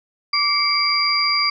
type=tone cluster; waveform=sine; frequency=1164 / 2126 / 2287 / 4770 Hz; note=D6 / C7 / D7 / D8; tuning=-16 / +27 / -47 / +26 cents; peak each=-22 / -27 / -24 / -18 dBFS; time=0.33-1.5 s; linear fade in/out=5 ms; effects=none